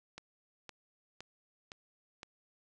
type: click train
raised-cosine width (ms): 0.2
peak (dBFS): -28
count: 5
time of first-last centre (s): 0.18-2.231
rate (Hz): 1.95
effects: resampled to 24000 Hz